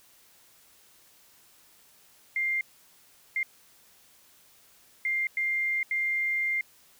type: tone bursts at uneven times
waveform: sine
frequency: 2100 Hz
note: C7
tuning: 6 cents sharp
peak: -25 dBFS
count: 5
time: 2.36-2.61 / 3.36-3.43 / 5.05-5.27 / 5.37-5.83 / 5.91-6.61 s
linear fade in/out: 2 ms
effects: white hiss -59 dBFS RMS until 6.99 s